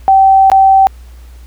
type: tone with dropouts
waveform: sine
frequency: 773 Hz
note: G5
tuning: 24 cents flat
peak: -3 dBFS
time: 0.08-0.87 s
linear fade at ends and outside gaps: 0 ms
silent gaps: 0.5-0.517 s
effects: added 60 Hz sine -31 dBFS peak until 1.46 s + pink hiss -47 dBFS RMS until 1.46 s